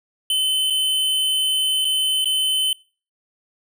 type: tone with dropouts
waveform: square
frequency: 3050 Hz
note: G7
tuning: 48 cents flat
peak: -18 dBFS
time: 0.3-2.73 s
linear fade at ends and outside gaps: 2 ms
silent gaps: 0.701-0.705 / 1.847-1.851 / 2.245-2.256 s
effects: noise-tail reverb RT60 0.4 s tail -25 dB re dry